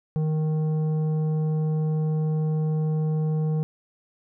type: tone with tanh clipping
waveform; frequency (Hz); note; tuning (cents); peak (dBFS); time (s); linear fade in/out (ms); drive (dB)
triangle; 155.56; D#3; 0; -23; 0.16-3.63; 0; 13
effects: none